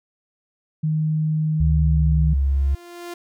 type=tone; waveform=sine; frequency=155.56 Hz; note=D#3; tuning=in tune; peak=-18 dBFS; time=0.83-2.34 s; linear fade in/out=10 ms
type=tone with pitch glide; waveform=sine; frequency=72 to 68.39 Hz; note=D2 to C#2; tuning=-34 to -23 cents; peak=-16 dBFS; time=1.6-2.75 s; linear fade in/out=5 ms; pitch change=-89 cents; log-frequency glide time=1.76-2.18 s
type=tone with exponential growth; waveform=sawtooth; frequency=347.6 Hz; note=F4; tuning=8 cents flat; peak=-26 dBFS; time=2.03-3.14 s; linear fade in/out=5 ms; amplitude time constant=240 ms
effects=none